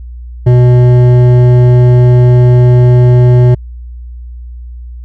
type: tone with hard clipping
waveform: triangle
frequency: 123.47 Hz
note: B2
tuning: in tune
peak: -4 dBFS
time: 0.46-3.55 s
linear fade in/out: 10 ms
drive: 14 dB
effects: added 60 Hz sine -23 dBFS peak until 5.04 s